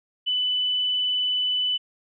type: tone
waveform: sine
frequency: 2993 Hz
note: F#7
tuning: 19 cents sharp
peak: -21 dBFS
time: 0.26-1.78 s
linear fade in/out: 20 ms
effects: none